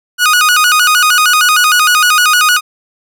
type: tone with vibrato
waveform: sawtooth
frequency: 1346 Hz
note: E6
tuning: 36 cents sharp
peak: -3 dBFS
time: 0.18-2.61 s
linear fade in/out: 50 ms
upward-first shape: square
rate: 6.5 Hz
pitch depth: 140 cents each way
effects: none